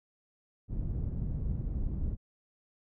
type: low-pass noise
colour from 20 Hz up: pink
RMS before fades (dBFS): -33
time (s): 0.68-2.17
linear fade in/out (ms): 50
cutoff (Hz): 160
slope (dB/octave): 12
effects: none